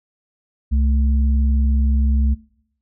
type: tone pair together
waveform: sine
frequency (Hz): 66.43 / 220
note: C2 / A3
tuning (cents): +27 / 0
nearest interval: octave + major sixth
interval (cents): 2073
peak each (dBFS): -14 / -26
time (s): 0.71-2.35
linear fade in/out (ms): 20
effects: noise-tail reverb RT60 0.7 s tail -21 dB re dry